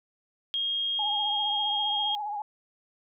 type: tone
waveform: sine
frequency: 3248 Hz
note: G#7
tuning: 39 cents flat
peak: -26 dBFS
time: 0.54-2.15 s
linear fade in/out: 0 ms
type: tone with vibrato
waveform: sine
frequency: 832 Hz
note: G#5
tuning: 3 cents sharp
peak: -30 dBFS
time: 0.99-2.42 s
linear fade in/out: 2 ms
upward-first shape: triangle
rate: 15 Hz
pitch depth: 63 cents each way
effects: none